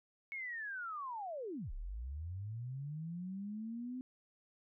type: linear two-way sweep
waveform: sine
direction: down then up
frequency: 2213 to 30.29 to 258.1 Hz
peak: -40 dBFS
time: 0.32-4.01 s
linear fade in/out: 0 ms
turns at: 1.72 s
effects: none